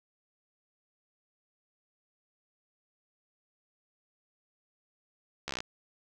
slowing click train, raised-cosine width 0.2 ms, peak -17 dBFS, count 9, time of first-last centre 5.48-5.604 s, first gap 14 ms, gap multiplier 1.03, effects none

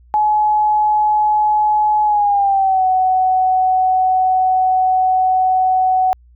sine tone with pitch glide, 848 to 746.8 Hz, G#5 to F#5, +36 to +16 cents, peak -11 dBFS, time 0.14-6.13 s, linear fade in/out 0 ms, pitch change -220 cents, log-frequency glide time 2.04-2.85 s, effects added 60 Hz sine -44 dBFS peak until 6.35 s

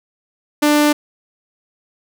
sawtooth tone, 296.4 Hz, D4, 16 cents sharp, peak -7 dBFS, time 0.62-0.93 s, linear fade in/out 10 ms, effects none

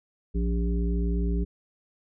harmonic tone with a mistuned harmonic, 57.5 Hz, A#1, 23 cents flat, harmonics 1 / 3 / 5 / 7, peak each -24 / -30 / -36 / -36 dBFS, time 0.34-1.45 s, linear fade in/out 20 ms, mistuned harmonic 3, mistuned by +41 cents, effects none

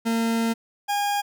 40% pulse tone pair in turn, 228.3 / 815.3 Hz, A#3 / G#5, -36 / -32 cents, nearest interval octave + minor seventh, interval 2204 cents, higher second, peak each -20 / -21 dBFS, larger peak first, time 0.05-0.54 / 0.88-1.22 s, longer first, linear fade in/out 20 ms, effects none

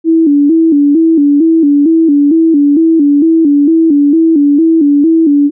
sine tone with vibrato, 306.1 Hz, D#4, 28 cents flat, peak -4 dBFS, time 0.04-5.51 s, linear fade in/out 50 ms, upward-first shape square, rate 2.2 Hz, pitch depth 110 cents each way, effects none

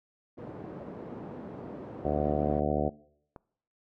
pink band-pass noise, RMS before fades -42 dBFS, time 0.37-2.61 s, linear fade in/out 20 ms, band 170 to 590 Hz, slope 12 dB/octave
harmonic tone, 74 Hz, D2, 14 cents sharp, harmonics 1 / 2 / 3 / 4 / 5 / 6 / 7 / 8 / 9 / 10, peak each -35 / -35 / -35 / -35 / -35 / -35 / -35 / -35 / -35 / -35 dBFS, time 2.04-2.9 s, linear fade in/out 20 ms
click, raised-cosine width 1 ms, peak -31 dBFS, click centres 3.362 s
effects noise-tail reverb RT60 0.7 s tail -22 dB re dry

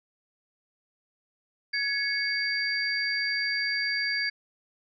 sine tone cluster, 1678 / 2207 / 4707 Hz, G#6 / C#7 / D8, +17 / -8 / +3 cents, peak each -30 dBFS, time 1.73-4.3 s, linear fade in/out 10 ms, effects none

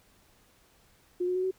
sine tone with pitch steps, 357.6 / 363.6 / 369.8 / 376 Hz, F4 / F#4 / F#4 / F#4, +41 / -30 / -1 / +28 cents, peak -26 dBFS, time 1.2-1.512 s, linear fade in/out 10 ms, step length 78 ms, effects pink hiss -63 dBFS RMS until 1.58 s

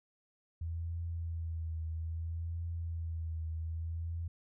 sine tone with vibrato, 82.41 Hz, E2, in tune, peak -35 dBFS, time 0.61-4.28 s, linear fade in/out 5 ms, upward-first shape triangle, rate 0.61 Hz, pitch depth 45 cents each way, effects none

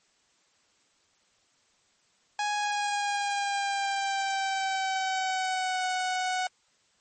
sawtooth tone with pitch glide, 830.6 to 740 Hz, G#5 to F#5, 0 to 0 cents, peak -23 dBFS, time 2.39-6.47 s, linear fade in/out 2 ms, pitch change -200 cents, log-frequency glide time 2.55-5.84 s, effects white hiss -67 dBFS RMS until 7 s + MP3 32 kbps

